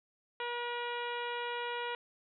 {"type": "harmonic tone", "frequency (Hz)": 480, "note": "B4", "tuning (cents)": -49, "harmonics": [1, 2, 3, 4, 5, 6, 7, 8], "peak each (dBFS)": [-40, -39, -43, -45, -46, -46, -50, -55], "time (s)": [0.4, 1.95], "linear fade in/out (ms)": 2, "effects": []}